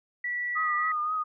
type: tone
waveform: sine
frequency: 1951 Hz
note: B6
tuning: 22 cents flat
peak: -28 dBFS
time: 0.24-0.92 s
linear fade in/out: 5 ms
type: tone with vibrato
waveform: sine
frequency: 1236 Hz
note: D#6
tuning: 12 cents flat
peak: -26 dBFS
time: 0.55-1.24 s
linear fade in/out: 20 ms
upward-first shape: triangle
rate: 3.8 Hz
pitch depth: 47 cents each way
effects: none